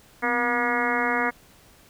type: harmonic tone with a mistuned harmonic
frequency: 240 Hz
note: B3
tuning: 49 cents flat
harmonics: 1 / 2 / 3 / 4 / 5 / 6 / 7 / 8 / 9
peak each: -30 / -30 / -30 / -30 / -30 / -30 / -30 / -30 / -30 dBFS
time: 0.22-1.31 s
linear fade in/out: 20 ms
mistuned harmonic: 1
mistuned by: +91 cents
effects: pink hiss -54 dBFS RMS until 1.89 s